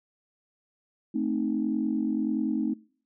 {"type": "chord", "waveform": "sine", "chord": "A diminished", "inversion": "none", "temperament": "equal", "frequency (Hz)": [220, 261.6, 311.1], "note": ["A3", "C4", "Eb4"], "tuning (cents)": [0, 0, 0], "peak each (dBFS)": -29, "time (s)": [1.14, 2.74], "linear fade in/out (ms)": 10, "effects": ["noise-tail reverb RT60 0.5 s tail -24 dB re dry", "tanh soft clip ceiling -15 dBFS"]}